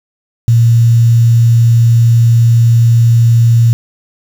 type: tone with quantisation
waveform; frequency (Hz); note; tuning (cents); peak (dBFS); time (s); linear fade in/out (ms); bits
sine; 116.54; A#2; 0; -4; 0.48-3.73; 0; 5
effects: none